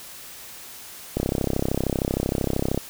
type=click train; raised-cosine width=2 ms; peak=-9 dBFS; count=54; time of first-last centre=1.17-2.776 s; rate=33 Hz; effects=white hiss -41 dBFS RMS until 2.89 s